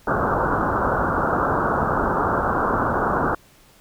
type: low-pass noise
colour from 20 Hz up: white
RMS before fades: -21 dBFS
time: 0.07-3.35 s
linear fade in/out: 5 ms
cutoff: 1500 Hz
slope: 96 dB/octave
effects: pink hiss -53 dBFS RMS until 3.8 s